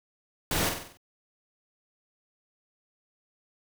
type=noise with echo; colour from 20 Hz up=pink; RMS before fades=-28 dBFS; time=0.51-0.69 s; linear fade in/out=2 ms; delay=47 ms; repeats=6; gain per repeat=-5 dB; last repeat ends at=0.972 s; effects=none